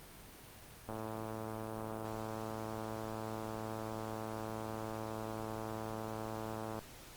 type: click train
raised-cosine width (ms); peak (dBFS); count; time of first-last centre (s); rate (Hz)
1; -28; 650; 0.89-6.79; 110
effects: pink hiss -54 dBFS RMS until 7.16 s + Opus 32 kbps